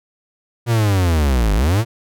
45% pulse linear two-way sweep, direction down then up, 120.8 to 47.88 to 120.8 Hz, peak -13 dBFS, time 0.66-1.85 s, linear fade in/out 50 ms, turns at 1.54 s, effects none

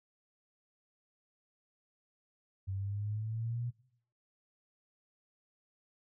sine exponential sweep, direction up, 95 to 122.2 Hz, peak -34 dBFS, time 2.67-3.71 s, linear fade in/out 20 ms, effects noise-tail reverb RT60 0.6 s tail -18 dB re dry

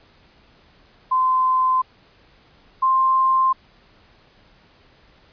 sine tone pair in turn, 1032 / 1050.6 Hz, C6 / C6, -24 / +7 cents, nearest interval unison, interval 31 cents, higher second, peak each -15 / -14 dBFS, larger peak second, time 1.11-1.82 / 2.82-3.53 s, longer neither, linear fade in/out 10 ms, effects pink hiss -54 dBFS RMS until 5.32 s + resampled to 11025 Hz

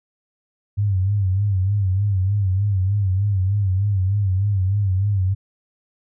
sine tone with vibrato, 97.9 Hz, G2, 2 cents flat, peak -16 dBFS, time 0.77-5.35 s, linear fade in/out 20 ms, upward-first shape sine, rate 3.3 Hz, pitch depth 100 cents each way, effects none

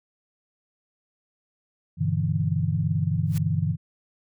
sine chord, E minor seventh, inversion first, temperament equal with one note detuned, 98 / 121.49 / 146.83 / 164.81 Hz, G2 / B2 / D3 / E3, 0 / -28 / 0 / 0 cents, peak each -27 / -30 / -26 / -26 dBFS, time 1.97-3.77 s, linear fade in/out 50 ms
white noise with exponential growth, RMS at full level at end -35 dBFS, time 3.26-3.38 s, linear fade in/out 2 ms, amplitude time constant 26 ms
effects none

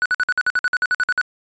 triangle tone bursts, 1480 Hz, F#6, in tune, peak -13 dBFS, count 14, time 0.02-1.213 s, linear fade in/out 0 ms, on 36 ms, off 53 ms, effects resampled to 16000 Hz

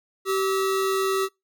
square tone pair together, 385.6 / 1295 Hz, G4 / E6, -28 / -31 cents, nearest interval octave + major sixth, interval 2097 cents, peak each -23 / -29 dBFS, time 0.25-1.29 s, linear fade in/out 50 ms, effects noise-tail reverb RT60 0.2 s tail -25 dB re dry

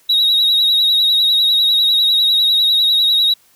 sine tone with vibrato, 3824 Hz, A#7, 43 cents sharp, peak -8 dBFS, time 0.09-3.34 s, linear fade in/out 10 ms, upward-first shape sine, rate 10 Hz, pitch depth 51 cents each way, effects tanh soft clip ceiling -9 dBFS + white hiss -53 dBFS RMS until 3.55 s

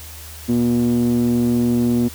5% pulse tone with low-pass filter, 120 Hz, B2, 49 cents flat, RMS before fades -17 dBFS, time 0.48-2.09 s, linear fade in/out 20 ms, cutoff 270 Hz, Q 5.2, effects added 77 Hz sine -37 dBFS peak until 2.14 s + white hiss -38 dBFS RMS until 2.14 s

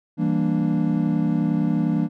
triangle chord, E half-diminished seventh, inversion none, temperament equal, 164.81 / 196 / 233.1 / 293.7 Hz, E3 / G3 / Bb3 / D4, 0 / 0 / 0 / 0 cents, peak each -21 / -23 / -22 / -23 dBFS, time 0.17-2.09 s, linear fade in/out 50 ms, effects none

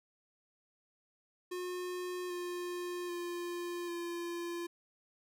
square tone with pitch steps, 360 / 354.6 / 349.3 / 344.1 Hz, F#4 / F4 / F4 / F4, -47 / +26 / 0 / -26 cents, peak -38 dBFS, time 1.51-4.67 s, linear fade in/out 10 ms, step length 790 ms, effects none

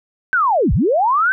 sine linear two-way sweep, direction down then up, 1568 to 39.83 to 1568 Hz, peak -12 dBFS, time 0.33-1.32 s, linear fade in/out 0 ms, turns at 0.73 s, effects none

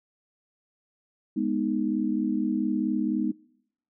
sine chord, G# minor, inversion none, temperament equal, 207.7 / 246.9 / 311.1 Hz, G#3 / B3 / D#4, 0 / 0 / 0 cents, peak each -28 dBFS, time 1.36-3.32 s, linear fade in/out 10 ms, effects noise-tail reverb RT60 0.8 s tail -25 dB re dry

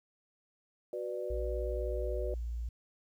sine chord, B minor, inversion second, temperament just, 370.4 / 493.9 / 592.7 Hz, F#4 / B4 / D5, +2 / 0 / +16 cents, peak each -39 dBFS, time 0.93-2.34 s, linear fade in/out 2 ms
sine tone, 58.27 Hz, A#1, in tune, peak -34 dBFS, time 1.3-2.69 s, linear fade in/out 5 ms
effects 11-bit

